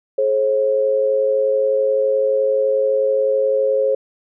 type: tone pair together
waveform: sine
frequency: 426.1 / 537.7 Hz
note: G#4 / C5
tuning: +44 / +47 cents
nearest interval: major third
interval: 403 cents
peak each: -20 / -15 dBFS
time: 0.18-3.95 s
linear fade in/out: 5 ms
effects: none